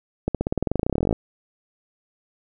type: accelerating click train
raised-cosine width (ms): 2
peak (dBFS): -8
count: 24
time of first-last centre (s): 0.28-1.128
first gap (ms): 67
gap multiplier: 0.94
effects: none